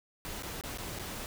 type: noise with dropouts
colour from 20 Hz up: pink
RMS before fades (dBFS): -40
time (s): 0.25-1.26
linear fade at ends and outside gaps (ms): 0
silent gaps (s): 0.424-0.433 / 0.611-0.637 / 0.775-0.784 / 0.988-0.995
effects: none